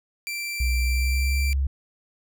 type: tone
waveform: sawtooth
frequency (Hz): 2349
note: D7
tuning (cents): 0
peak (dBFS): -25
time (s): 0.27-1.53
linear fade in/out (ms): 0
type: tone with pitch glide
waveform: sine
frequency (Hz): 61.74 to 68.11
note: B1 to C#2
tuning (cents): 0 to -30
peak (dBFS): -20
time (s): 0.6-1.67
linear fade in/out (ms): 5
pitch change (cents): +170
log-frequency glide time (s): 0.83-1.39
effects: none